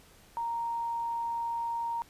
sine tone, 931 Hz, A#5, 2 cents flat, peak -30 dBFS, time 0.37-2.02 s, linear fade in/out 0 ms, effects pink hiss -58 dBFS RMS until 2.09 s + resampled to 32000 Hz

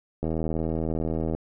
click train, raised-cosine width 2 ms, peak -15 dBFS, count 91, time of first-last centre 0.23-1.349 s, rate 80.4 Hz, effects none

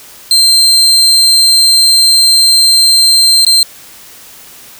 35% pulse tone with dropouts, 4144 Hz, C8, 17 cents flat, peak -3 dBFS, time 0.31-3.63 s, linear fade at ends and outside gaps 1 ms, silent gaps 3.449-3.466 s, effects white hiss -35 dBFS RMS until 4.79 s

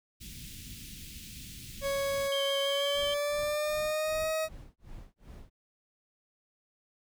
pink band-stop noise, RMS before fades -45 dBFS, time 0.2-2.29 s, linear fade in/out 20 ms, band 250 to 2500 Hz, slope 24 dB/octave
40% pulse tone with pitch glide, 554.4 to 633.2 Hz, C#5 to D#5, 0 to +30 cents, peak -28 dBFS, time 1.81-4.49 s, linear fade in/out 50 ms, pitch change +230 cents, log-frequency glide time 2.62-4.28 s
sine tone with vibrato, 3136 Hz, G7, in tune, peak -32 dBFS, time 2.32-3.14 s, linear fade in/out 2 ms, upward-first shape triangle, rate 6.3 Hz, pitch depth 33 cents each way
brown noise with tremolo, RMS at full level -46 dBFS, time 2.94-5.5 s, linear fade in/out 10 ms, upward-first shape sine, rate 2.6 Hz, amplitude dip 100%
effects none

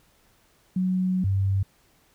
sine tone pair in turn, 185 / 97.21 Hz, F#3 / G2, 0 / -14 cents, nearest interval major seventh, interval 1114 cents, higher first, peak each -21 / -20 dBFS, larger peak second, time 0.76-1.24 / 1.24-1.63 s, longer first, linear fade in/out 5 ms, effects pink hiss -62 dBFS RMS until 2.14 s

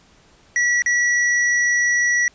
square tone with dropouts, 1939 Hz, B6, 32 cents flat, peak -16 dBFS, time 0.56-2.28 s, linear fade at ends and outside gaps 1 ms, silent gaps 0.821-0.861 s, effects pink hiss -53 dBFS RMS until 2.34 s + resampled to 16000 Hz

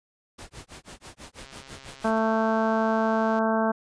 pink noise with tremolo, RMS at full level -41 dBFS, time 0.38-2.19 s, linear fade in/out 10 ms, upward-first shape sine, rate 6.1 Hz, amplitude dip 100%
click train, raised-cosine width 0.2 ms, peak -29 dBFS, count 272, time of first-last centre 1.38-3.387 s, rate 135 Hz
harmonic tone, 221.9 Hz, A3, 15 cents sharp, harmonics 1 / 2 / 3 / 4 / 5 / 6 / 7, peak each -25 / -30 / -26 / -29 / -32 / -35 / -34 dBFS, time 2.04-3.72 s, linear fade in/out 10 ms
effects resampled to 22050 Hz

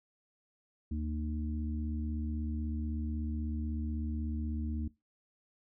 harmonic tone, 76.2 Hz, D#2, 36 cents flat, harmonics 1 / 3 / 4, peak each -34 / -38 / -44 dBFS, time 0.91-4.88 s, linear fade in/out 5 ms, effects noise-tail reverb RT60 0.2 s tail -19 dB re dry

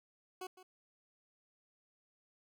20% pulse tone with echo, 370 Hz, F#4, in tune, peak -37 dBFS, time 0.41-0.47 s, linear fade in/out 5 ms, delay 160 ms, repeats 1, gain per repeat -14 dB, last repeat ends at 0.63 s, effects none

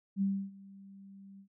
sine tone with ADSR envelope, 196 Hz, G3, in tune, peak -26 dBFS, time 0.16-1.48 s, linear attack 56 ms, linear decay 290 ms, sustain -23 dB, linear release 88 ms, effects none

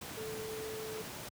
sine tone in noise, 437.7 Hz, A4, 9 cents flat, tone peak -40 dBFS, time 0.17-1.02 s, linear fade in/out 5 ms, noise pink, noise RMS -44 dBFS, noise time 0.01-1.29 s, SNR +1 dB, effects high-pass 100 Hz 12 dB/octave

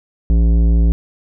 sine tone with tanh clipping, 56.6 Hz, A1, 50 cents sharp, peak -11 dBFS, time 0.3-0.92 s, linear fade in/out 0 ms, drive 13 dB, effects none

